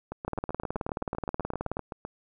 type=two click trains; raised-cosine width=1 ms; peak=-16 / -21 dBFS; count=29 / 16; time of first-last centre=0.28-1.769 / 0.12-2.051 s; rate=18.8 / 7.77 Hz; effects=none